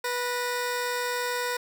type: tone pair together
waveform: 15% pulse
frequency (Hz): 490 / 1830.9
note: B4 / A#6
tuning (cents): -14 / -32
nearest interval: octave + major seventh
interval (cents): 2282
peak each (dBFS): -21 / -31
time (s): 0.04-1.57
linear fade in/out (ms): 5
effects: none